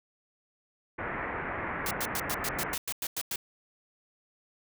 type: low-pass noise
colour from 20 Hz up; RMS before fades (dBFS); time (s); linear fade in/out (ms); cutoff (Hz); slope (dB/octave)
white; -35; 0.98-2.75; 10; 2100; 48
type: noise bursts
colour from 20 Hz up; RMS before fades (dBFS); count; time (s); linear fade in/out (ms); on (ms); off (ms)
white; -33; 11; 1.86-3.359; 2; 49; 96
effects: none